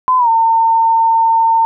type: tone with pitch glide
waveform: sine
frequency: 1018 to 906.9 Hz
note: C6 to A#5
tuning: -48 to -48 cents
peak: -8 dBFS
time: 0.08-1.65 s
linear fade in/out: 0 ms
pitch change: -200 cents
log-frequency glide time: 0.18-0.29 s
effects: none